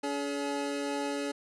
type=tone pair together; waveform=25% pulse; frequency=284 / 424.9 Hz; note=C#4 / G#4; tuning=+42 / +40 cents; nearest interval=perfect fifth; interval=698 cents; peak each=-29 / -32 dBFS; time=0.03-1.32 s; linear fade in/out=10 ms; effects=resampled to 24000 Hz